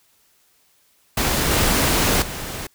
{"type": "noise with level steps", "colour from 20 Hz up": "pink", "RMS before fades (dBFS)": [-20, -18, -30], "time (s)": [1.17, 2.67], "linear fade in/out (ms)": 5, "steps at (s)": [1.51, 2.22], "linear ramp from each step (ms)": 2, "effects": ["white hiss -60 dBFS RMS until 2.74 s"]}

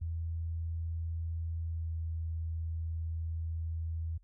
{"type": "tone with pitch glide", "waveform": "sine", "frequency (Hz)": [82.41, 81.56], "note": ["E2", "E2"], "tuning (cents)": [0, -18], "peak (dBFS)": -33, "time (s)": [0.01, 4.18], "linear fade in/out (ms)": 10, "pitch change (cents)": -18, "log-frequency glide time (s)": [1.65, 1.93], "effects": ["added 42 Hz sine -59 dBFS peak until 4.23 s"]}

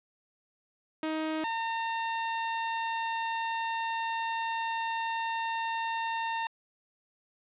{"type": "tone pair in turn", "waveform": "sawtooth", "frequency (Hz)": [314.3, 910.3], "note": ["D#4", "A#5"], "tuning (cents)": [18, -41], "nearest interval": "octave + tritone", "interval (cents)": 1841, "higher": "second", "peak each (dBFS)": [-26, -26], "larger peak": "neither", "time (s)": [[1.03, 1.44], [1.44, 6.47]], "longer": "second", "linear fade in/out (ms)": 2, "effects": ["resampled to 8000 Hz", "10-bit"]}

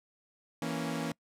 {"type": "chord", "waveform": "sawtooth", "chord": "A# diminished", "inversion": "second", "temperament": "equal", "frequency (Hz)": [164.81, 233.1, 277.2], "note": ["E3", "A#3", "C#4"], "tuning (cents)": [0, 0, 0], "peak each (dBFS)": -33, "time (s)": [0.62, 1.12], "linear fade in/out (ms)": 2, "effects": ["noise-tail reverb RT60 0.1 s tail -25 dB re dry", "low-pass 12000 Hz 12 dB/octave"]}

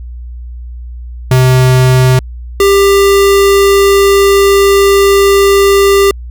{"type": "tone pair in turn", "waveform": "square", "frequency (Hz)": [128.6, 396.7], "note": ["C3", "G4"], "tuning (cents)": [-30, 21], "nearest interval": "octave + minor sixth", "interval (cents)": 1951, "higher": "second", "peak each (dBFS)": -5, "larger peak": "neither", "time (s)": [[1.31, 2.19], [2.6, 6.11]], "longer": "second", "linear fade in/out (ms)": 2, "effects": ["added 60 Hz sine -22 dBFS peak until 6.3 s"]}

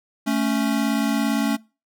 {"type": "tone pair together", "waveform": "square", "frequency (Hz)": [220.2, 277.8], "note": ["A3", "C#4"], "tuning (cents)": [2, 4], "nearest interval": "major third", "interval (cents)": 402, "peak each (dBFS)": -23, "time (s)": [0.26, 1.57], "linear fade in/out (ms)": 20, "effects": ["noise-tail reverb RT60 0.3 s tail -23 dB re dry"]}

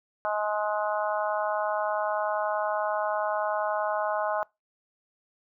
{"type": "harmonic tone", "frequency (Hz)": 210.4, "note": "G#3", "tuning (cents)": 23, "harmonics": [3, 4, 5, 6, 7], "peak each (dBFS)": [-29, -31, -33, -35, -36], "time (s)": [0.25, 4.43], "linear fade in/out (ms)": 0, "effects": ["noise-tail reverb RT60 0.2 s tail -23 dB re dry"]}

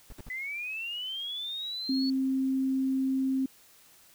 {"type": "noise bursts", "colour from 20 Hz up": "brown", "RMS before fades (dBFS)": -42, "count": 3, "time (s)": [0.1, 0.29], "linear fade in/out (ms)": 2, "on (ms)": 26, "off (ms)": 56}
{"type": "linear sweep", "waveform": "sine", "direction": "up", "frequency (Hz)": [1996, 4448], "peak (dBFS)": -33, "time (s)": [0.3, 2.1], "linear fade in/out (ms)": 2}
{"type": "tone", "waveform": "sine", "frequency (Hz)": 265.1, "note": "C4", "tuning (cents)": 23, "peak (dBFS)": -25, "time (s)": [1.89, 3.46], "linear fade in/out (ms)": 5}
{"effects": ["white hiss -58 dBFS RMS until 4.14 s"]}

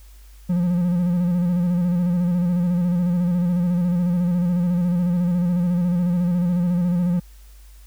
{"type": "tone with vibrato", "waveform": "triangle", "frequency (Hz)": 176.1, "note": "F3", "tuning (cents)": 15, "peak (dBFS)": -15, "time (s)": [0.49, 7.2], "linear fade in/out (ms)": 10, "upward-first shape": "square", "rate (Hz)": 14, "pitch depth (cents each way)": 39, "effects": ["added 50 Hz sine -42 dBFS peak until 7.86 s", "white hiss -55 dBFS RMS until 7.86 s"]}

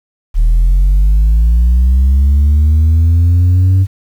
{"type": "linear sweep", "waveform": "sine", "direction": "up", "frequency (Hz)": [37.76, 96.1], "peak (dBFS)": -3, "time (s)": [0.34, 3.87], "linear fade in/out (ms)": 50, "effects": ["tanh soft clip ceiling -5 dBFS", "7-bit"]}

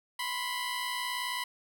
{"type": "tone pair together", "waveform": "15% pulse", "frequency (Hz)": [987.2, 1046.5], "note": ["B5", "C6"], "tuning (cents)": [-1, 0], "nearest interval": "minor second", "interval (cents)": 101, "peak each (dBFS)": [-27, -31], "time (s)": [0.19, 1.44], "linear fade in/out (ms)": 5, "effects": []}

